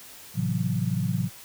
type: chord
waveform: sine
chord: F# half-diminished seventh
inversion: first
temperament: just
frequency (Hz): 111 / 133.2 / 166.5 / 185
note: A2 / C3 / E3 / F#3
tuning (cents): +16 / +31 / +18 / 0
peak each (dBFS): -29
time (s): 0.34-1.3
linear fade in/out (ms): 50
effects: white hiss -46 dBFS RMS until 1.44 s